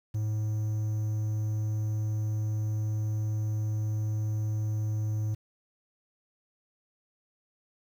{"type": "tone with quantisation", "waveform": "triangle", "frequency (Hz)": 107.4, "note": "A2", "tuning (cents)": -41, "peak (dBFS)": -25, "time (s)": [0.14, 5.35], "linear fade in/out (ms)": 10, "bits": 9, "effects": []}